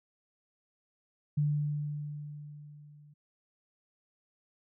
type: tone with level ramp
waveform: sine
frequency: 147.7 Hz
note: D3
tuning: 10 cents sharp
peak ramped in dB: -24 to -54 dBFS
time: 1.37-3.14 s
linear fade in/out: 10 ms
effects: none